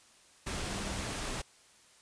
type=tone in noise; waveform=sine; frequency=196 Hz; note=G3; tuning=in tune; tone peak=-45 dBFS; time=0.68-1.05 s; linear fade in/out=10 ms; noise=pink; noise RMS=-37 dBFS; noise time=0.46-1.42 s; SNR=-11 dB; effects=white hiss -61 dBFS RMS until 2.01 s + resampled to 22050 Hz